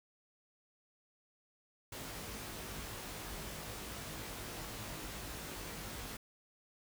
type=noise with comb filter; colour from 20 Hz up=pink; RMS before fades=-45 dBFS; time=1.92-6.17 s; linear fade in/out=5 ms; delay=19 ms; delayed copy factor=+0.75; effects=none